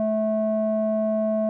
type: tone with low-pass filter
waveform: square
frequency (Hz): 217.3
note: A3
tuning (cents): -21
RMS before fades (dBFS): -23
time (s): 0-1.49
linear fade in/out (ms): 0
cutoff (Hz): 690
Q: 4.6
effects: none